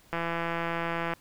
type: click train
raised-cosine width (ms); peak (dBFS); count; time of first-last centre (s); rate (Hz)
0.5; -16; 170; 0.13-1.136; 168
effects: pink hiss -59 dBFS RMS until 1.2 s